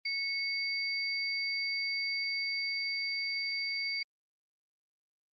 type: tone pair together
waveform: sine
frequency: 2202 / 4666 Hz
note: C#7 / D8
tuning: -12 / -12 cents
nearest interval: octave + minor second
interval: 1300 cents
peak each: -33 / -35 dBFS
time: 0.05-4.03 s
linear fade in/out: 5 ms
effects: Opus 32 kbps